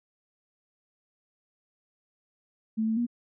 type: tone with pitch steps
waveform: sine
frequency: 220.3 / 222.2 / 238.6 Hz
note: A3 / A3 / A#3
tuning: +2 / +17 / +41 cents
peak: -24 dBFS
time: 2.77-3.067 s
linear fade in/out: 20 ms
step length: 99 ms
effects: none